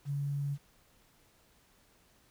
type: tone with quantisation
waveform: sine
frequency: 141.9 Hz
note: C#3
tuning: 41 cents sharp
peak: -31 dBFS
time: 0.05-0.58 s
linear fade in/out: 50 ms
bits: 10
effects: pink hiss -66 dBFS RMS until 2.3 s